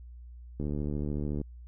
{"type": "click train", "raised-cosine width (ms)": 3, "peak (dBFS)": -21, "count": 61, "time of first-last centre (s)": [0.6, 1.414], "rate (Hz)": 73.7, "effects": ["added 60 Hz sine -44 dBFS peak until 1.67 s"]}